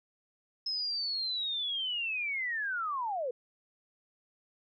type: linear sweep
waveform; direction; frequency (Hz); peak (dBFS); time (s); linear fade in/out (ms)
sine; down; 5190 to 466.2; -31; 0.66-3.31; 5
effects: none